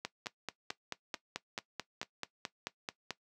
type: two click trains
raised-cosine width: 0.2 ms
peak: -24 / -19 dBFS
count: 5 / 15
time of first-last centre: 0.26-2.03 / 0.05-3.107 s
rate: 2.26 / 4.58 Hz
effects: noise-tail reverb RT60 0.1 s tail -17 dB re dry + high-pass 150 Hz 12 dB/octave